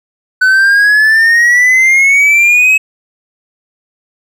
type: exponential sweep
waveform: triangle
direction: up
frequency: 1500 to 2577 Hz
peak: -3 dBFS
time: 0.41-2.78 s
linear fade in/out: 10 ms
effects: none